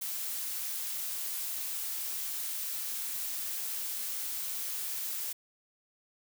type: noise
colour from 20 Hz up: blue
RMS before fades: -36 dBFS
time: 0.01-5.33 s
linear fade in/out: 10 ms
effects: none